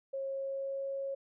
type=tone with pitch glide; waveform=sine; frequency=542 to 547 Hz; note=C#5 to C#5; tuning=-39 to -23 cents; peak=-34 dBFS; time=0.13-1.15 s; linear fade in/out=10 ms; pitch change=+16 cents; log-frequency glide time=0.26-0.86 s; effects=none